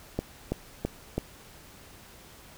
click train, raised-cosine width 2 ms, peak -14 dBFS, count 4, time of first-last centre 0.19-1.18 s, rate 3.03 Hz, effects pink hiss -51 dBFS RMS until 2.57 s

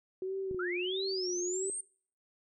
sine tone with vibrato, 370 Hz, F#4, in tune, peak -33 dBFS, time 0.22-1.7 s, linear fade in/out 2 ms, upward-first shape sine, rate 1.5 Hz, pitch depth 78 cents each way
clicks, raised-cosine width 3 ms, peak -31 / -33 dBFS, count 2, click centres 0.512 / 0.546 s
sine linear sweep, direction up, 1288 to 8870 Hz, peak -35 dBFS, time 0.59-1.81 s, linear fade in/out 5 ms
effects noise-tail reverb RT60 0.5 s tail -23 dB re dry

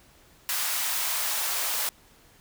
white noise with high-pass filter sweep, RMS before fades -28 dBFS, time 0.49-1.89 s, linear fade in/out 0 ms, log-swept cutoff 1000 to 650 Hz, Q 1.1, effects pink hiss -57 dBFS RMS until 2.4 s

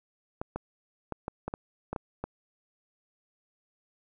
clicks, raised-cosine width 1 ms, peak -19 dBFS, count 9, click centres 0.415 / 0.56 / 1.123 / 1.281 / 1.48 / 1.539 / 1.93 / 1.962 / 2.24 s, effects none

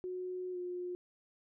sine tone with pitch glide, 365.6 to 357.7 Hz, F#4 to F4, -21 to +41 cents, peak -37 dBFS, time 0.04-0.95 s, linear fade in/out 0 ms, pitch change -38 cents, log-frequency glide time 0.52-0.57 s, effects none

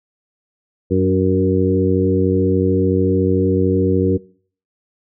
harmonic tone with a mistuned harmonic, 93.6 Hz, F#2, 20 cents sharp, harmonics 1 / 2 / 3 / 4 / 5, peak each -19 / -19 / -19 / -19 / -19 dBFS, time 0.9-4.18 s, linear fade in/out 20 ms, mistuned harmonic 3, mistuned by +18 cents, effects noise-tail reverb RT60 0.5 s tail -23 dB re dry

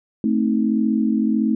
sine chord, A diminished, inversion none, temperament equal with one note detuned, 220 / 261.6 / 315.8 Hz, A3 / C4 / Eb4, 0 / 0 / +26 cents, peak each -18 / -22 / -23 dBFS, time 0.24-1.55 s, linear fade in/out 2 ms, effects none

